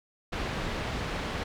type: low-pass noise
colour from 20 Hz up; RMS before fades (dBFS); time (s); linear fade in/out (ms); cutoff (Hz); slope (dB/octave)
pink; -33; 0.32-1.44; 10; 3400; 12
effects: none